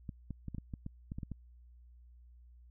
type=clicks; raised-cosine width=5 ms; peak=-28 dBFS; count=11; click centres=0.092 / 0.307 / 0.483 / 0.547 / 0.583 / 0.738 / 0.864 / 1.119 / 1.185 / 1.232 / 1.317 s; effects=added 60 Hz sine -55 dBFS peak until 2.7 s